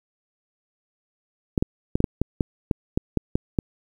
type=clicks; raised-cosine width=3 ms; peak=-7 dBFS; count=12; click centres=1.578 / 1.625 / 1.955 / 2.004 / 2.042 / 2.216 / 2.408 / 2.712 / 2.975 / 3.173 / 3.355 / 3.588 s; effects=8-bit